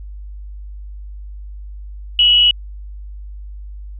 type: tone with frequency modulation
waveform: sine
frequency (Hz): 2931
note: F#7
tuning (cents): -17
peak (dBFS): -8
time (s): 2.19-2.51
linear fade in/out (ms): 2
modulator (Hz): 285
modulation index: 0.25
effects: added 50 Hz sine -29 dBFS peak until 3.99 s